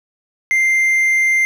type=tone; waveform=triangle; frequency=2093 Hz; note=C7; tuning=in tune; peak=-10 dBFS; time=0.51-1.45 s; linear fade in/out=0 ms; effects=none